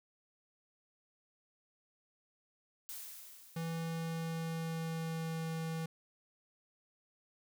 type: noise with exponential decay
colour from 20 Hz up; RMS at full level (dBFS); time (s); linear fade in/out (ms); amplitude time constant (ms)
blue; -44; 2.89-4.6; 0; 370
type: tone with pitch glide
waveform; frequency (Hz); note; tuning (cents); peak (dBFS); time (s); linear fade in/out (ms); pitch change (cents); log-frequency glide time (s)
square; 164.81 to 162.35; E3 to E3; 0 to -26; -37; 3.56-5.86; 5; -26; 3.71-5.52
effects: none